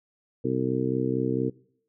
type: harmonic tone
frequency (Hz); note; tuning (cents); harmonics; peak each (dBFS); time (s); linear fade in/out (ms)
64.4; C2; -27; 2 / 3 / 4 / 5 / 6 / 7; -31 / -35 / -29 / -30 / -32 / -29; 0.44-1.5; 10
effects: noise-tail reverb RT60 0.6 s tail -21 dB re dry